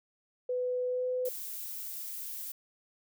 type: tone with pitch glide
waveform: sine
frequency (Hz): 499.3 to 504.5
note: B4 to B4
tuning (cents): +19 to +37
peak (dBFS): -29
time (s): 0.49-1.29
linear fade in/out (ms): 5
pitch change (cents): +18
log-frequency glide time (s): 0.88-1.06
type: noise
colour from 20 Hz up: violet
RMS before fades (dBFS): -40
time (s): 1.25-2.52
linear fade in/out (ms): 5
effects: none